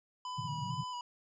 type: tone with vibrato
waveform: square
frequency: 988 Hz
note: B5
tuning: in tune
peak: -39 dBFS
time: 0.25-1.01 s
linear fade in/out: 2 ms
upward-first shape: square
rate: 2.2 Hz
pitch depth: 23 cents each way
type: band-pass noise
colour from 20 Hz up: pink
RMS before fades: -40 dBFS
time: 0.37-0.84 s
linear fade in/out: 10 ms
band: 120 to 160 Hz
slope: 48 dB/octave
effects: resampled to 16000 Hz